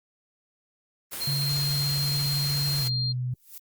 white noise, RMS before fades -34 dBFS, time 1.11-2.89 s, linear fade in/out 20 ms
sine tone, 4200 Hz, C8, 6 cents sharp, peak -27 dBFS, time 1.2-3.13 s, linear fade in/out 20 ms
sine tone with pitch glide, 141.4 to 125.25 Hz, C#3 to B2, +35 to +25 cents, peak -26 dBFS, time 1.27-3.34 s, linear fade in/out 5 ms, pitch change -210 cents, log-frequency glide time 2.8-2.86 s
violet noise with exponential growth, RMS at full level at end -37 dBFS, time 3.31-3.58 s, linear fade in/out 2 ms, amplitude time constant 58 ms
effects Opus 32 kbps

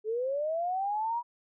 sine linear sweep, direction up, 419.9 to 970 Hz, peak -28 dBFS, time 0.04-1.23 s, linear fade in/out 50 ms, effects none

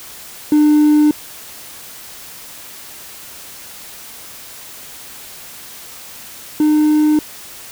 triangle tone pair in turn, 300 / 303.8 Hz, D4 / D#4, +37 / -41 cents, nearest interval unison, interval 22 cents, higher second, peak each -5 / -7 dBFS, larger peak first, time 0.52-1.11 / 6.6-7.19 s, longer neither, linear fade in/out 2 ms, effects tanh soft clip ceiling -2 dBFS + white hiss -35 dBFS RMS until 7.71 s

